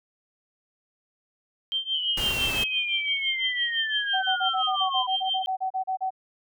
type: tone with tremolo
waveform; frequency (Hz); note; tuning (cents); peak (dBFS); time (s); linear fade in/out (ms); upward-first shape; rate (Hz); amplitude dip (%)
sine; 3151; G7; +8; -22; 1.72-5.46; 0; triangle; 5.9; 95
type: linear sweep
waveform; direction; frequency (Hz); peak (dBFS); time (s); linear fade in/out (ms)
sine; down; 3016 to 987.8; -27; 1.94-5.07; 5
type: noise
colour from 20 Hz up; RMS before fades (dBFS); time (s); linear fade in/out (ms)
pink; -32; 2.17-2.64; 5
type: tone bursts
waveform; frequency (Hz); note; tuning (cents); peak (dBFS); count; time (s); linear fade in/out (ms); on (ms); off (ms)
sine; 756; F#5; +37; -24; 15; 4.13-6.106; 20; 100; 34
effects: none